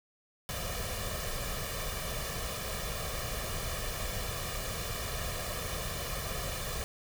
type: noise with comb filter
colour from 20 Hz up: pink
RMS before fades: -36 dBFS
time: 0.49-6.84 s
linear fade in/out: 0 ms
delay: 1.7 ms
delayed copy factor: +0.7
effects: none